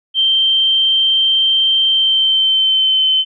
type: tone with pitch glide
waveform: sine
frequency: 3136 to 3070 Hz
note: G7 to G7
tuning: 0 to -37 cents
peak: -10 dBFS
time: 0.14-3.25 s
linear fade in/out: 50 ms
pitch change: -37 cents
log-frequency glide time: 1.86-3.04 s
effects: none